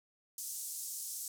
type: band-pass noise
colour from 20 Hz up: pink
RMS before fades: -42 dBFS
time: 0.38-1.28 s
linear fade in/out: 2 ms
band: 6300 to 14000 Hz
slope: 24 dB/octave
effects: none